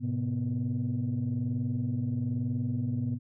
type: tone cluster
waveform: sine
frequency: 107.9 / 129 / 245 Hz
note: A2 / C3 / B3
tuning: -33 / -24 / -14 cents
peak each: -31 dBFS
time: 0-3.19 s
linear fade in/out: 50 ms
effects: tanh soft clip ceiling -22 dBFS